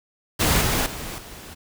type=noise with level steps; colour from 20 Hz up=pink; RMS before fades=-19 / -22 / -33 / -40 dBFS; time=0.39-1.55 s; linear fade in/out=20 ms; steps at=0.61 / 0.86 / 1.18 s; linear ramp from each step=2 ms; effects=none